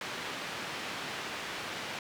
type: band-pass noise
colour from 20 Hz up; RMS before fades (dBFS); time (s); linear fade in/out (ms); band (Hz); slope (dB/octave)
white; -39; 0.01-1.99; 2; 120 to 2900; 12
effects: none